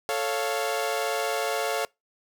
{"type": "chord", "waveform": "sawtooth", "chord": "A augmented", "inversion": "none", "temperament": "equal", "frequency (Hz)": [440, 554.4, 698.5], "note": ["A4", "C#5", "E#5"], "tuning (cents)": [0, 0, 0], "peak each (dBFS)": -26, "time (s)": [0.09, 1.85], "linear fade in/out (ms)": 0, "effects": ["noise-tail reverb RT60 0.2 s tail -25 dB re dry"]}